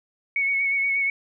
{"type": "tone with vibrato", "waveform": "sine", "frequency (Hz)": 2217, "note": "C#7", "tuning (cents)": 0, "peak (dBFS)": -20, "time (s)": [0.36, 1.1], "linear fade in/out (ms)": 2, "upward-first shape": "sine", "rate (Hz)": 8.4, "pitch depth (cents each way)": 24, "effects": []}